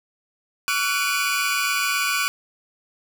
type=tone cluster; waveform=sawtooth; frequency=1136 / 1374 / 1481 / 2288 / 2436 Hz; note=C#6 / F6 / F#6 / D7 / D#7; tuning=+42 / -29 / +1 / -46 / -37 cents; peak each=-23 / -27 / -22 / -28 / -22 dBFS; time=0.68-2.28 s; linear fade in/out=0 ms; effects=none